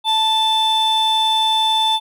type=tone pair together; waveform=triangle; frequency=880 / 3529 Hz; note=A5 / A7; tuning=0 / +4 cents; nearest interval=2 octaves; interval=2404 cents; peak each=-14 dBFS; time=0.04-2 s; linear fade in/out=50 ms; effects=tanh soft clip ceiling -8 dBFS